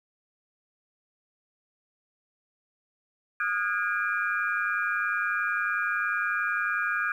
sine tone cluster, 1233 / 1344 / 1444 / 1635 / 2396 Hz, D#6 / E6 / F#6 / G#6 / D7, -16 / +33 / -43 / -28 / +34 cents, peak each -33 / -37 / -29 / -29 / -37 dBFS, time 3.4-7.12 s, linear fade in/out 2 ms, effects 10-bit

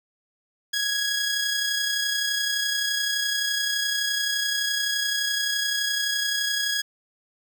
15% pulse tone with amplitude modulation, 1661.2 Hz, G#6, in tune, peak -15 dBFS, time 0.73-6.82 s, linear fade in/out 10 ms, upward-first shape sine, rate 31.7 Hz, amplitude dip 35%, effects none

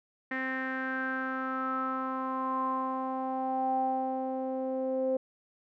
sawtooth tone with low-pass filter sweep, 261.6 Hz, C4, in tune, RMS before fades -32 dBFS, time 0.31-5.17 s, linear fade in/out 5 ms, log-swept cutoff 1900 to 550 Hz, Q 9.2, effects none

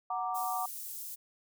sine chord, Gb augmented, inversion none, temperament equal, 740 / 932.3 / 1174.7 Hz, Gb5 / Bb5 / D6, 0 / 0 / 0 cents, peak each -34 / -38 / -36 dBFS, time 0.1-0.66 s, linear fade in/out 5 ms
white high-pass noise, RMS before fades -42 dBFS, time 0.34-1.16 s, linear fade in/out 20 ms, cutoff 8600 Hz, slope 12 dB/octave
effects none

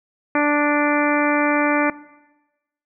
harmonic tone, 293.7 Hz, D4, in tune, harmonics 1 / 2 / 3 / 4 / 5 / 6 / 7 / 8, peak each -19 / -22 / -24 / -25 / -26 / -27 / -27 / -28 dBFS, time 0.35-1.9 s, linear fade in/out 2 ms, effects noise-tail reverb RT60 1.0 s tail -18 dB re dry

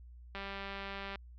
click train, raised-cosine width 0.3 ms, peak -26 dBFS, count 160, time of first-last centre 0.35-1.157 s, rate 197 Hz, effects added 60 Hz sine -50 dBFS peak until 1.38 s + low-pass 4000 Hz 12 dB/octave

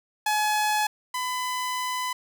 sawtooth tone pair in turn, 848 / 1005.9 Hz, G#5 / B5, +36 / +31 cents, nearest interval minor third, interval 295 cents, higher second, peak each -18 / -23 dBFS, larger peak first, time 0.26-0.87 / 1.14-2.13 s, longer second, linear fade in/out 5 ms, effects none

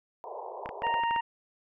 white band-pass noise, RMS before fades -40 dBFS, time 0.24-1 s, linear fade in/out 0 ms, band 380 to 1000 Hz, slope 96 dB/octave
clicks, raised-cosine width 0.5 ms, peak -22 dBFS, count 8, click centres 0.659 / 0.691 / 0.821 / 0.868 / 0.941 / 1.036 / 1.11 / 1.162 s
harmonic tone, 930 Hz, A#5, 4 cents flat, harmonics 1 / 2 / 3, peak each -26 / -36 / -39 dBFS, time 0.83-1.21 s, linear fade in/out 10 ms
effects none

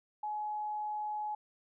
sine tone, 845 Hz, G#5, 30 cents sharp, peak -34 dBFS, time 0.23-1.35 s, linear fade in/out 5 ms, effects none

